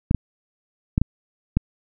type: clicks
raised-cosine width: 5 ms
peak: -5 dBFS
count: 5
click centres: 0.111 / 0.147 / 0.979 / 1.016 / 1.57 s
effects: none